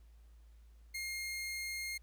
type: tone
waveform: sawtooth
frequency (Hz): 2131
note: C7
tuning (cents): +31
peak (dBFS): -35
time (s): 0.94-1.98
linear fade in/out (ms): 10
effects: added 56 Hz sine -56 dBFS peak until 2.02 s + pink hiss -75 dBFS RMS until 2.02 s